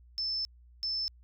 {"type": "tone bursts at uneven times", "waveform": "sine", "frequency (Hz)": 5274, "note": "E8", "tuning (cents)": 0, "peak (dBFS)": -30, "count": 2, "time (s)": [[0.18, 0.45], [0.83, 1.08]], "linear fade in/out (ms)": 0, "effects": ["added 60 Hz sine -54 dBFS peak until 1.23 s"]}